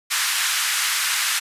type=band-pass noise; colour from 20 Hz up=pink; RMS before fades=-22 dBFS; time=0.1-1.4 s; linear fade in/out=20 ms; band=1300 to 13000 Hz; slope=24 dB/octave; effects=resampled to 32000 Hz